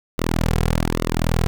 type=tone with flanger; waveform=sawtooth; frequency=40.95 Hz; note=E1; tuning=11 cents flat; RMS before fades=-20 dBFS; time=0.18-1.47 s; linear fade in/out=0 ms; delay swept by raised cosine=1.2 to 3.4 ms; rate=1.2 Hz; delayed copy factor=-0.85; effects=none